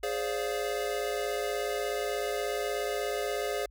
square chord, D half-diminished seventh, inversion second, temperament equal with one note detuned, 415.3 / 523.3 / 579.9 / 698.5 Hz, Ab4 / C5 / D5 / F5, 0 / 0 / -22 / 0 cents, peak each -34 / -37 / -37 / -38 dBFS, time 0.03-3.66 s, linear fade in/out 5 ms, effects added 50 Hz sine -53 dBFS peak until 3.7 s

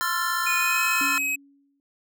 square chord, F major seventh, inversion second, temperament equal with one note detuned, 1046.5 / 1338.5 / 1396.9 / 1760 Hz, C6 / E6 / F6 / A6, 0 / +26 / 0 / 0 cents, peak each -30 dBFS, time 0.01-1.18 s, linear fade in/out 0 ms
violet noise, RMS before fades -39 dBFS, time 0.01-1.07 s, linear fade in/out 10 ms
square tone with pitch glide, 2468 to 2545 Hz, D#7 to D#7, -15 to +39 cents, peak -24 dBFS, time 0.46-1.36 s, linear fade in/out 10 ms, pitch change +54 cents, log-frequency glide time 0.58-0.82 s
sine tone with exponential decay, 279.8 Hz, C#4, 16 cents sharp, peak -29 dBFS, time 1.01-1.8 s, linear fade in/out 1 ms, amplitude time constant 170 ms
effects none

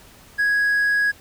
triangle tone, 1661.2 Hz, G#6, in tune, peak -14 dBFS, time 0.38-1.12 s, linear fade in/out 20 ms, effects tanh soft clip ceiling -10 dBFS + pink hiss -48 dBFS RMS until 1.2 s

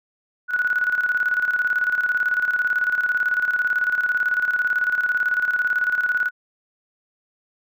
sine tone with tremolo, 1470 Hz, F#6, 12 cents flat, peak -16 dBFS, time 0.48-6.31 s, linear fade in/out 50 ms, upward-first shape square, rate 18 Hz, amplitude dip 60%, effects none

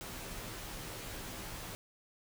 pink noise with comb filter, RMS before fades -44 dBFS, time 0.01-1.75 s, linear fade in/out 0 ms, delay 14 ms, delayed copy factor -0.75, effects none

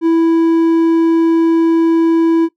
triangle tone, 329.6 Hz, E4, in tune, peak -6 dBFS, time 0.01-2.49 s, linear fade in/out 50 ms, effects noise-tail reverb RT60 0.1 s tail -17 dB re dry

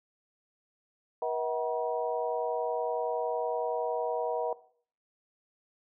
harmonic tone with a mistuned harmonic, 160 Hz, D#3, 49 cents sharp, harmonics 3 / 4 / 5 / 6, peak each -33 / -34 / -35 / -36 dBFS, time 1.22-4.53 s, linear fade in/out 2 ms, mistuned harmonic 5, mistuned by -110 cents, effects noise-tail reverb RT60 0.5 s tail -17 dB re dry

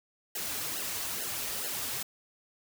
white noise with flanger, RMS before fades -35 dBFS, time 0.35-2.03 s, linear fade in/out 5 ms, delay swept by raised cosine 0.84 to 5.84 ms, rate 2.3 Hz, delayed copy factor -1, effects none

